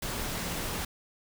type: tone in noise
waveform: sine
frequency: 174.61 Hz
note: F3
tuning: in tune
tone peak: -40 dBFS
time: 0.27-0.56 s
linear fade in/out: 5 ms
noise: pink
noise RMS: -34 dBFS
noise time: 0.02-0.85 s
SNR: -9 dB
effects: none